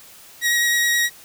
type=tone with vibrato; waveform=sawtooth; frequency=1898 Hz; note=A#6; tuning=31 cents sharp; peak=-13 dBFS; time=0.41-1.1 s; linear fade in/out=50 ms; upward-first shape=sine; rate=9.5 Hz; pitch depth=12 cents each way; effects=white hiss -45 dBFS RMS until 1.24 s